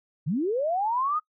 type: linear sweep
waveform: sine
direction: up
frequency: 125.7 to 1272 Hz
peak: -23 dBFS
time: 0.26-1.2 s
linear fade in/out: 20 ms
effects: noise-tail reverb RT60 0.1 s tail -23 dB re dry